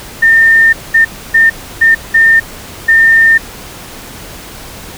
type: tone bursts at uneven times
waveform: sine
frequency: 1811 Hz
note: A6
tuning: 49 cents sharp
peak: -3 dBFS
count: 6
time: 0.22-0.73 / 0.94-1.05 / 1.34-1.5 / 1.81-1.95 / 2.14-2.4 / 2.88-3.38 s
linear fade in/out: 10 ms
effects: pink hiss -29 dBFS RMS until 4.97 s